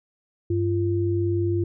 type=tone pair together; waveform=sine; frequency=98.33 / 344.2 Hz; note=G2 / F4; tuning=+6 / -25 cents; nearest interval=octave + minor seventh; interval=2169 cents; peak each=-23 dBFS; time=0.5-1.64 s; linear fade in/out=5 ms; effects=none